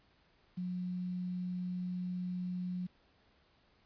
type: tone with quantisation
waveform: sine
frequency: 180.5 Hz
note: F#3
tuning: 43 cents flat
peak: -35 dBFS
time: 0.57-2.87 s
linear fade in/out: 10 ms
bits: 10
effects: pink hiss -69 dBFS RMS until 3.85 s + resampled to 11025 Hz